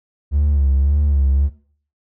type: tone with vibrato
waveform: triangle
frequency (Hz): 70.6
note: C#2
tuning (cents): +32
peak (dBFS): -10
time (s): 0.31-1.5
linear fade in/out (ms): 50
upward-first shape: sine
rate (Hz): 1.8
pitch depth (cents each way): 72
effects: noise-tail reverb RT60 0.5 s tail -18 dB re dry + tanh soft clip ceiling -7 dBFS